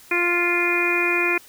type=harmonic tone; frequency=349.2 Hz; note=F4; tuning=in tune; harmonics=1 / 2 / 3 / 4 / 5 / 6 / 7; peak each=-24 / -33 / -30 / -29 / -29 / -26 / -21 dBFS; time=0.11-1.38 s; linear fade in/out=5 ms; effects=white hiss -48 dBFS RMS until 1.48 s